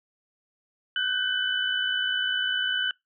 sine tone cluster, 1495 / 1555 / 3000 Hz, F#6 / G6 / F#7, +17 / -14 / +23 cents, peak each -28 / -30 / -27 dBFS, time 0.96-2.91 s, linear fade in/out 2 ms, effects noise-tail reverb RT60 0.2 s tail -26 dB re dry

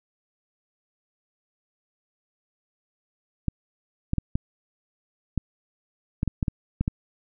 clicks, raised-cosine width 5 ms, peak -11 dBFS, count 11, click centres 3.483 / 4.134 / 4.183 / 4.355 / 5.377 / 6.231 / 6.277 / 6.428 / 6.482 / 6.81 / 6.879 s, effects none

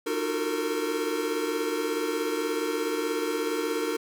square tone cluster, 306 / 347.9 / 372.5 / 443.7 / 460.4 Hz, D#4 / F4 / F#4 / A4 / A#4, -29 / -7 / +12 / +14 / -22 cents, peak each -33 / -37 / -35 / -36 / -31 dBFS, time 0.06-3.97 s, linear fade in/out 10 ms, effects none

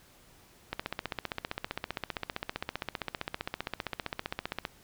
click train, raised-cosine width 0.3 ms, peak -16 dBFS, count 61, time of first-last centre 0.73-4.652 s, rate 15.3 Hz, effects pink hiss -59 dBFS RMS until 4.83 s

